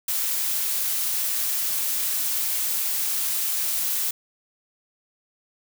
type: noise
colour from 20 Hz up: blue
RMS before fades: -25 dBFS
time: 0.08-4.11 s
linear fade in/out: 5 ms
effects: none